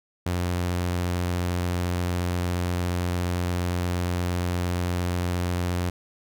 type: tone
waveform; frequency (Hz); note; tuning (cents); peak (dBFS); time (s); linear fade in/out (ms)
sawtooth; 88.6; F2; +25; -20; 0.26-5.9; 5
effects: none